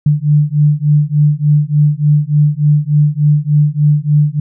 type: beating tone pair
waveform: sine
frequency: 146.83 / 150.23 Hz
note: D3 / D3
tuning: 0 / +40 cents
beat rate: 3.4 Hz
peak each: -11 dBFS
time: 0.06-4.4 s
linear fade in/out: 5 ms
effects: none